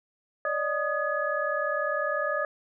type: tone cluster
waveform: sine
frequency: 573 / 613 / 1241 / 1693 Hz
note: D5 / D#5 / D#6 / G#6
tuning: -43 / -26 / -5 / +33 cents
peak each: -31 dBFS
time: 0.45-2.45 s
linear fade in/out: 2 ms
effects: none